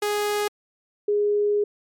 sawtooth / sine tone pair in turn, 415.1 / 413.5 Hz, G#4 / G#4, -1 / -8 cents, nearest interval unison, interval 7 cents, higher first, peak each -18 dBFS, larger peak neither, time 0.02-0.48 / 1.08-1.64 s, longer second, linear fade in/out 5 ms, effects MP3 96 kbps

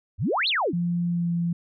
sine exponential two-way sweep, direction up then down, 74.1 to 4417 to 204.6 Hz, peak -21 dBFS, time 0.18-0.74 s, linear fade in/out 50 ms, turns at 0.48 s
sine tone with pitch glide, 173.3 to 170.91 Hz, F3 to F3, -13 to -37 cents, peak -22 dBFS, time 0.73-1.53 s, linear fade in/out 5 ms, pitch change -24 cents, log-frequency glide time 1.08-1.31 s
effects none

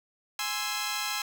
10% pulse chord, Ab augmented, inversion none, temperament equal, 830.6 / 1046.5 / 1318.5 Hz, Ab5 / C6 / E6, 0 / 0 / 0 cents, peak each -26 dBFS, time 0.39-1.22 s, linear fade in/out 2 ms, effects none

